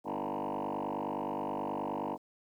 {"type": "tone with frequency modulation", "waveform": "sine", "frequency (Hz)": 600, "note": "D5", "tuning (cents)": 37, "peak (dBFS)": -31, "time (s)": [0.04, 2.18], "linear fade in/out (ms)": 50, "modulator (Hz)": 49.5, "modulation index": 7.8, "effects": ["tanh soft clip ceiling -31 dBFS", "11-bit"]}